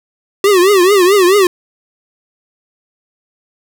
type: tone with vibrato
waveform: square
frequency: 381.5 Hz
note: G4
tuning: 47 cents flat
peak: -7 dBFS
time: 0.44-1.47 s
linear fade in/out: 2 ms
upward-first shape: triangle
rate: 4.6 Hz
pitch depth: 180 cents each way
effects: none